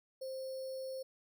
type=tone with sample-and-hold; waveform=sine; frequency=526 Hz; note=C5; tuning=9 cents sharp; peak=-39 dBFS; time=0.21-1.03 s; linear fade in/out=10 ms; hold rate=4900 Hz; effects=none